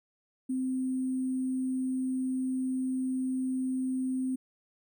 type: tone with sample-and-hold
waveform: sine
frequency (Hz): 258.9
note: C4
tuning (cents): -18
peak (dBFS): -28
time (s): 0.49-4.36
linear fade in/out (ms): 10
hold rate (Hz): 8820
effects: none